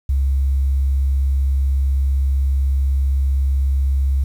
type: tone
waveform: sine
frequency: 67.9 Hz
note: C#2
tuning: 35 cents flat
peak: -13 dBFS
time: 0.09-4.24 s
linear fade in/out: 5 ms
effects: tanh soft clip ceiling -10 dBFS + 8-bit